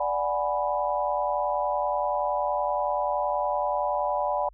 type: chord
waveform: sine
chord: G# half-diminished seventh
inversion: second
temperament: equal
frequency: 587.3 / 740 / 830.6 / 987.8 Hz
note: D5 / F#5 / G#5 / B5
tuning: 0 / 0 / 0 / 0 cents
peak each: -28 / -30 / -30 / -29 dBFS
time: 0-4.49 s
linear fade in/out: 5 ms
effects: added 46 Hz sine -50 dBFS peak until 4.53 s